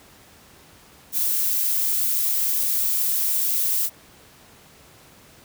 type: noise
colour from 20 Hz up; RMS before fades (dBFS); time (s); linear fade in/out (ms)
violet; -22; 1.12-3.9; 50
effects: pink hiss -50 dBFS RMS until 5.44 s + high-pass 60 Hz 12 dB/octave